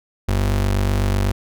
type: ring-modulated tone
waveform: square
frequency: 73.1 Hz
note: D2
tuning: 7 cents flat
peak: -14 dBFS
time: 0.28-1.32 s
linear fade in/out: 10 ms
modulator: 24 Hz
effects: none